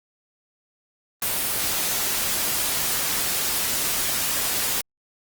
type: noise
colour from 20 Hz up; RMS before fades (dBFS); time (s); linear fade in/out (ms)
white; -24; 1.22-4.81; 2
effects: Opus 24 kbps